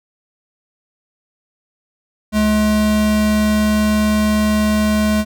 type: tone pair together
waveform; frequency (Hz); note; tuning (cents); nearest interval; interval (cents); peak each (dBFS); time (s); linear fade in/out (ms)
square; 71 / 212.9; C#2 / G#3; +42 / +43; octave + perfect fifth; 1901; -24 / -14; 2.32-5.25; 50
effects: none